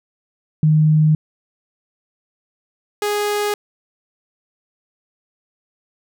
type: tone pair in turn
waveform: sine / sawtooth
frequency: 154.5 / 414.4 Hz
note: D#3 / G#4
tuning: -12 / -4 cents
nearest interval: octave + perfect fourth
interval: 1708 cents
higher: second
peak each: -10 / -14 dBFS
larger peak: first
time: 0.63-1.15 / 3.02-3.54 s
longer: neither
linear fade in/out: 2 ms
effects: none